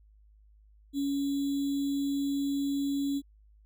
sine tone with sample-and-hold, 280 Hz, C#4, 18 cents sharp, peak -27 dBFS, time 0.93-3.22 s, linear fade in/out 50 ms, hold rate 3675 Hz, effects added 52 Hz sine -56 dBFS peak until 3.65 s

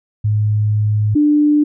sine tone pair in turn, 105.9 / 296.8 Hz, G#2 / D4, +34 / +18 cents, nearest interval octave + tritone, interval 1784 cents, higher second, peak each -12 / -9 dBFS, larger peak second, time 0.24-1.15 / 1.15-1.64 s, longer first, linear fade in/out 10 ms, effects none

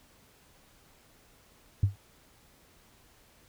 sine tone with exponential decay, 99 Hz, G2, 18 cents sharp, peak -16 dBFS, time 1.83-1.96 s, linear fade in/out 5 ms, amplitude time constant 28 ms, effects tanh soft clip ceiling -15 dBFS + pink hiss -61 dBFS RMS until 3.48 s

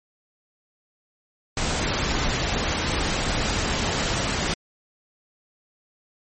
pink noise, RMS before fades -24 dBFS, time 1.57-4.54 s, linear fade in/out 2 ms, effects MP3 32 kbps

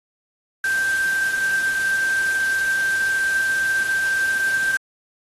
sine tone in noise, 1568 Hz, G6, in tune, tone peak -18 dBFS, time 0.64-4.77 s, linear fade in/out 2 ms, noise white, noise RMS -32 dBFS, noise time 0.64-4.77 s, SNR +11 dB, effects low-pass 12000 Hz 12 dB/octave + AAC 32 kbps

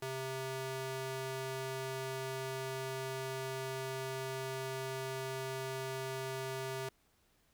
square tone with high-pass filter, 132.2 Hz, C3, 18 cents sharp, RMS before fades -40 dBFS, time 0.02-6.89 s, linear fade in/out 5 ms, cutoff 280 Hz, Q 0.8, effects pink hiss -72 dBFS RMS until 7.53 s

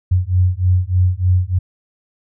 sine beating tone pair, 89.6 / 92.9 Hz, F2 / F#2, +45 / +7 cents, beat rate 3.3 Hz, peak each -15 dBFS, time 0.11-1.59 s, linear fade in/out 10 ms, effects none

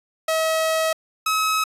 sawtooth tone pair in turn, 641 / 1282 Hz, E5 / E6, -49 / -49 cents, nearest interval octave, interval 1200 cents, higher second, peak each -15 dBFS, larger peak neither, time 0.28-0.93 / 1.26-1.64 s, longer first, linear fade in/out 5 ms, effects resampled to 32000 Hz

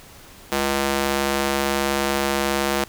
square tone with high-pass filter, 69.3 Hz, C#2, in tune, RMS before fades -22 dBFS, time 0.52-2.84 s, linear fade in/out 0 ms, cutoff 320 Hz, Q 0.57, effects pink hiss -45 dBFS RMS until 2.88 s

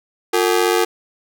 sawtooth ring-modulated tone, 403.7 Hz, G#4, 49 cents flat, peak -7 dBFS, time 0.33-0.85 s, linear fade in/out 10 ms, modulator 48 Hz, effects none

